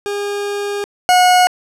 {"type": "tone pair in turn", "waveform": "40% pulse", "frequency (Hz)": [406.8, 726.9], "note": ["G#4", "F#5"], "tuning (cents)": [-36, -31], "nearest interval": "minor seventh", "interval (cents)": 1005, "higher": "second", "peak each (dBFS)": [-18, -7], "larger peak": "second", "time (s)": [[0.06, 0.84], [1.09, 1.47]], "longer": "first", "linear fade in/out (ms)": 0, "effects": ["low-pass 11000 Hz 12 dB/octave"]}